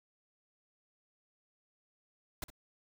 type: noise with echo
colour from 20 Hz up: pink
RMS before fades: -39 dBFS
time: 2.42-2.44 s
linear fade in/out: 2 ms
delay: 62 ms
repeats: 1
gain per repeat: -14 dB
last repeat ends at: 2.502 s
effects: none